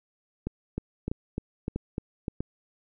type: two click trains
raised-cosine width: 3 ms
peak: -17 / -17 dBFS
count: 4 / 6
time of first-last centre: 0.47-2.405 / 0.78-2.282 s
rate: 1.55 / 3.33 Hz
effects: none